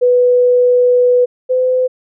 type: tone pair in turn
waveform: sine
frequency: 493.9 / 509.3 Hz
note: B4 / C5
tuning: 0 / -47 cents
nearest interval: minor second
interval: 53 cents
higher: second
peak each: -7 / -10 dBFS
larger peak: first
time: 0.01-1.26 / 1.49-1.88 s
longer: first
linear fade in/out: 20 ms
effects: none